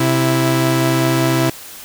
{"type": "tone pair together", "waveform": "sawtooth", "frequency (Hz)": [130.8, 329.6], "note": ["C3", "E4"], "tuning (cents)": [0, 0], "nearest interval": "octave + major third", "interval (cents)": 1600, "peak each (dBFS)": -12, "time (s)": [0, 1.5], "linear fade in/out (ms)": 5, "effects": ["white hiss -35 dBFS RMS until 1.84 s"]}